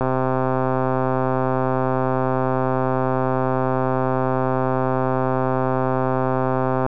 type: click train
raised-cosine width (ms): 1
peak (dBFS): -7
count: 892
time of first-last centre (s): 0.01-6.864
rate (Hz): 130
effects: none